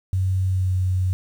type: tone with pitch glide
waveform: sine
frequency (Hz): 94 to 92.55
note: F#2 to F#2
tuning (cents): +28 to +1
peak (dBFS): -18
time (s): 0.13-1.13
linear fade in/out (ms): 0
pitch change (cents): -27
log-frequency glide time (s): 0.47-0.74
effects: 8-bit